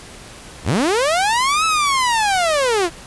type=linear two-way sweep; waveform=sawtooth; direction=up then down; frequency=45.45 to 1315 to 317.8 Hz; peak=-11 dBFS; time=0.64-2.9 s; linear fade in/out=50 ms; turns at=1.65 s; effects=pink hiss -38 dBFS RMS until 3.06 s + resampled to 24000 Hz